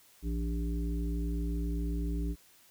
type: harmonic tone with a mistuned harmonic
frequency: 57 Hz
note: A#1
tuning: 38 cents flat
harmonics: 1 / 3 / 5 / 7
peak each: -31 / -38 / -39 / -46 dBFS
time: 0.22-2.36 s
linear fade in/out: 50 ms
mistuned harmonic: 5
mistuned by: +38 cents
effects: white hiss -61 dBFS RMS until 2.7 s